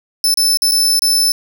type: tone with dropouts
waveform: sawtooth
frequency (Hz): 5274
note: E8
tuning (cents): 0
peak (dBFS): -8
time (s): 0.24-1.32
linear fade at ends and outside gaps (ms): 1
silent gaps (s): 0.341-0.373 / 0.572-0.62 / 0.712-0.719 / 0.993-1.02
effects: none